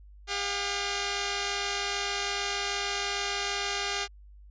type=tone pair together; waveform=5% pulse; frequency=402.5 / 716 Hz; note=G4 / F5; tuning=+46 / +43 cents; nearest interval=minor seventh; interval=997 cents; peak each=-19 / -22 dBFS; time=0.27-4.08 s; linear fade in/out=50 ms; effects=added 50 Hz sine -48 dBFS peak until 4.5 s + resampled to 16000 Hz